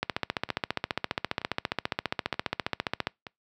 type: two click trains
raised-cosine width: 0.3 ms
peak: -10 / -22 dBFS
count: 46 / 4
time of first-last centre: 0.03-3.071 / 0.49-3.268 s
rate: 14.8 / 1.08 Hz
effects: noise-tail reverb RT60 0.2 s tail -26 dB re dry + high-pass 80 Hz 12 dB/octave